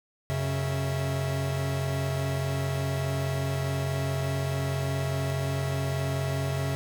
45% pulse tone cluster, 93 / 137.8 / 650 Hz, F#2 / C#3 / E5, +9 / -10 / -24 cents, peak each -33 / -28 / -36 dBFS, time 0.3-6.75 s, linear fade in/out 0 ms, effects none

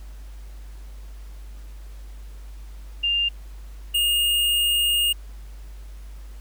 sine / square tone pair in turn, 2800 / 2839 Hz, F7 / F7, +4 / +28 cents, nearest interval unison, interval 24 cents, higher second, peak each -19 dBFS, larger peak neither, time 3.03-3.29 / 3.94-5.13 s, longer second, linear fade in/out 10 ms, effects added 50 Hz sine -36 dBFS peak until 6.4 s + pink hiss -54 dBFS RMS until 6.4 s

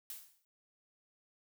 blue noise with exponential decay, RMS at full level -42 dBFS, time 0.1-0.45 s, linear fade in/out 1 ms, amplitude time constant 75 ms, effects none

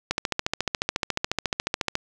click train, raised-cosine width 0.2 ms, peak -6 dBFS, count 27, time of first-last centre 0.11-1.954 s, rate 14.1 Hz, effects none

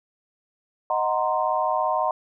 sine chord, C half-diminished seventh, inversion first, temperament equal, 622.3 / 740 / 932.3 / 1046.5 Hz, Eb5 / Gb5 / Bb5 / C6, 0 / 0 / 0 / 0 cents, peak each -26 dBFS, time 0.9-2.11 s, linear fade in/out 2 ms, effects none

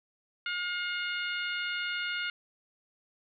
harmonic tone, 714 Hz, F5, 38 cents sharp, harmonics 2 / 3 / 4 / 5 / 6, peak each -34 / -37 / -37 / -43 / -46 dBFS, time 0.46-2.3 s, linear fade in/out 2 ms, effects none

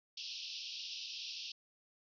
white band-pass noise, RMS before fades -45 dBFS, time 0.17-1.52 s, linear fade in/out 5 ms, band 2600 to 5600 Hz, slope 96 dB/octave, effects none

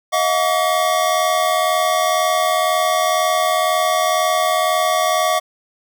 square tone cluster, 634 / 716 / 1141 Hz, D#5 / F5 / C#6, +32 / +43 / +50 cents, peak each -20 dBFS, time 0.12-5.4 s, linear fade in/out 20 ms, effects none

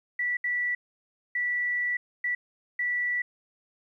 sine tone bursts at uneven times, 1958 Hz, B6, 15 cents flat, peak -25 dBFS, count 5, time 0.19-0.37 / 0.44-0.75 / 1.35-1.97 / 2.24-2.35 / 2.79-3.22 s, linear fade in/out 5 ms, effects 11-bit

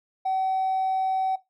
sine tone with hard clipping, 760 Hz, F#5, 46 cents sharp, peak -23 dBFS, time 0.25-1.36 s, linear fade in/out 10 ms, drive 1 dB, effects noise-tail reverb RT60 0.2 s tail -17 dB re dry

